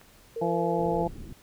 click, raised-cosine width 0.5 ms, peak -35 dBFS, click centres 0.014 s
sine tone, 460 Hz, A#4, 23 cents flat, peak -30 dBFS, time 0.36-1.03 s, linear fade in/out 5 ms
harmonic tone, 170 Hz, F3, 46 cents flat, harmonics 1 / 2 / 3 / 4 / 5, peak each -31 / -31 / -31 / -31 / -31 dBFS, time 0.41-1.08 s, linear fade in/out 10 ms
pink low-pass noise, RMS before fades -41 dBFS, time 0.78-1.33 s, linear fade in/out 5 ms, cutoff 340 Hz, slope 24 dB/octave
effects pink hiss -56 dBFS RMS until 1.42 s

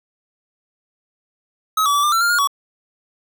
square tone with pitch steps, 1278 / 1146 / 1154 / 1195 / 1349 / 1400 / 1426 / 1127 Hz, D#6 / D6 / D6 / D6 / E6 / F6 / F6 / C#6, +46 / -43 / -31 / +30 / +40 / +4 / +36 / +28 cents, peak -15 dBFS, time 1.77-2.474 s, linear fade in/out 5 ms, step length 88 ms, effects none

